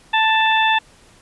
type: harmonic tone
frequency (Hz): 882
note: A5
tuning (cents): +4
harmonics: 1 / 2 / 3 / 4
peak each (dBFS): -16 / -19 / -21 / -22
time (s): 0.13-0.79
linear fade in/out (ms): 10
effects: pink hiss -50 dBFS RMS until 1.21 s + resampled to 24000 Hz